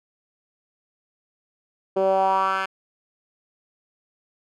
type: tone with band-pass filter sweep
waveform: 10% pulse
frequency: 191.3 Hz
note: G3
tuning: 42 cents flat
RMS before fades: -21 dBFS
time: 1.96-2.66 s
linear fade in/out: 10 ms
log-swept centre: 450 to 1800 Hz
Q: 3.4
effects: none